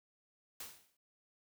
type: noise with exponential decay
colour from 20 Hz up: white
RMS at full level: -43 dBFS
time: 0.6-0.97 s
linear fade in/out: 5 ms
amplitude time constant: 79 ms
effects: none

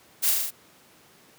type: noise with echo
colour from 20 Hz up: blue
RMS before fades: -23 dBFS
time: 0.22-0.32 s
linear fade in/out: 20 ms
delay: 38 ms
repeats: 5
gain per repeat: -2 dB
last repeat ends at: 0.51 s
effects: pink hiss -55 dBFS RMS until 1.38 s + high-pass 150 Hz 12 dB/octave

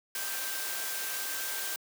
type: tone in noise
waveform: sine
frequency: 1569 Hz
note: G6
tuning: 1 cent sharp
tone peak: -42 dBFS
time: 0.15-1.76 s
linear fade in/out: 2 ms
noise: white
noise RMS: -35 dBFS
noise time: 0.15-1.76 s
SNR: -10 dB
effects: high-pass 400 Hz 12 dB/octave

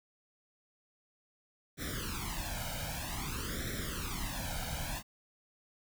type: noise with flanger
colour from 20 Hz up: pink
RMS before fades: -38 dBFS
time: 1.77-5.03 s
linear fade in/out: 50 ms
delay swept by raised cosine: 0.53 to 1.33 ms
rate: 0.52 Hz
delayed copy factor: +1
effects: none

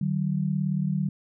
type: tone pair together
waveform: sine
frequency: 151.4 / 189.38 Hz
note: D#3 / F#3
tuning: -47 / +41 cents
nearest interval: major third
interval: 388 cents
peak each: -26 dBFS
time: 0.01-1.09 s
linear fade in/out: 5 ms
effects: none

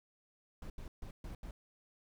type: noise bursts at uneven times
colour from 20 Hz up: brown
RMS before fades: -45 dBFS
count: 5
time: 0.62-0.7 / 0.78-0.88 / 1.02-1.11 / 1.24-1.35 / 1.43-1.51 s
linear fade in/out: 2 ms
effects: none

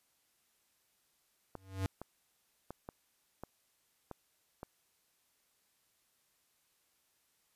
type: clicks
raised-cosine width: 1 ms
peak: -29 dBFS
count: 7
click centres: 1.553 / 2.016 / 2.706 / 2.889 / 3.436 / 4.113 / 4.631 s
type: tone with exponential growth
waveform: square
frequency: 95.6 Hz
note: G2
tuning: 43 cents flat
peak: -30 dBFS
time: 1.56-1.86 s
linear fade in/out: 0 ms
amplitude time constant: 65 ms
effects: white hiss -75 dBFS RMS until 7.55 s + resampled to 32000 Hz

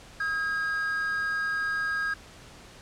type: tone pair together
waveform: triangle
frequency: 1274 / 1624.8 Hz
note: D#6 / G#6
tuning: +41 / -38 cents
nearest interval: major third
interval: 421 cents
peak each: -33 / -25 dBFS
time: 0.2-2.14 s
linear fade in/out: 5 ms
effects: pink hiss -49 dBFS RMS until 2.81 s + low-pass 8000 Hz 12 dB/octave

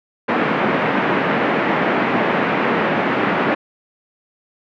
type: band-pass noise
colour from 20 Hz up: pink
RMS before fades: -18 dBFS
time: 0.28-3.55 s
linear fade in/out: 10 ms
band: 180 to 2300 Hz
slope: 24 dB/octave
effects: none

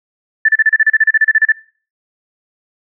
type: tone bursts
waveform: sine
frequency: 1760 Hz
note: A6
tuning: in tune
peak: -6 dBFS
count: 16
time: 0.45-1.521 s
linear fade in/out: 5 ms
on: 36 ms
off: 33 ms
effects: noise-tail reverb RT60 0.4 s tail -20 dB re dry

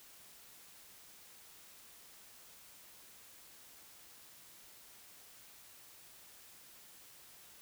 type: silence
effects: white hiss -58 dBFS RMS until 7.61 s

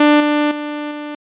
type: tone with level steps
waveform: sawtooth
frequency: 296.4 Hz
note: D4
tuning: 16 cents sharp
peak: -4 / -9 / -18 / -21 dBFS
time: 0-1.15 s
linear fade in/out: 5 ms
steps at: 0.2 / 0.51 / 0.91 s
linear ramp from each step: 5 ms
effects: resampled to 8000 Hz

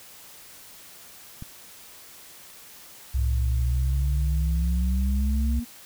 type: click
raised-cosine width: 5 ms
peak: -24 dBFS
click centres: 1.424 s
type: tone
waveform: sine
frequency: 65.41 Hz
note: C2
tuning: in tune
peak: -21 dBFS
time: 3.14-5.6 s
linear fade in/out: 10 ms
type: exponential sweep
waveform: sine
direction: up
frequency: 103.83 to 240 Hz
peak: -29 dBFS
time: 3.16-5.65 s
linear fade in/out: 20 ms
effects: white hiss -47 dBFS RMS until 5.85 s

